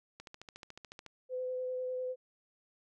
click train, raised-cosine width 0.2 ms, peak -30 dBFS, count 13, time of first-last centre 0.2-1.063 s, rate 13.9 Hz
sine tone with vibrato, 508 Hz, B4, 49 cents sharp, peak -34 dBFS, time 1.29-2.16 s, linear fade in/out 50 ms, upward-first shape sine, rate 10 Hz, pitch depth 11 cents each way
effects none

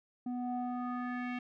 square tone with low-pass filter sweep, 246.9 Hz, B3, in tune, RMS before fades -37 dBFS, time 0.26-1.39 s, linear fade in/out 5 ms, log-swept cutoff 500 to 2500 Hz, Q 3.1, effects none

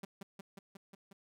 sawtooth tone with echo, 195.7 Hz, G3, 3 cents flat, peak -37 dBFS, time 0.03-0.05 s, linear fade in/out 5 ms, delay 180 ms, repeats 6, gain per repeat -2 dB, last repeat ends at 1.13 s, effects none

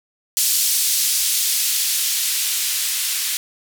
violet noise with band-pass filter sweep, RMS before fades -20 dBFS, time 0.37-3.37 s, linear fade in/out 0 ms, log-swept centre 4500 to 2400 Hz, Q 0.78, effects none

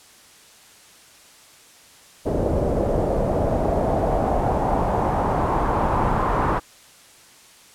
pink noise with low-pass filter sweep, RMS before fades -21 dBFS, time 2.25-6.6 s, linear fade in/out 20 ms, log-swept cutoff 520 to 1100 Hz, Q 2.7, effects white hiss -49 dBFS RMS until 7.74 s + low-pass 10000 Hz 12 dB/octave

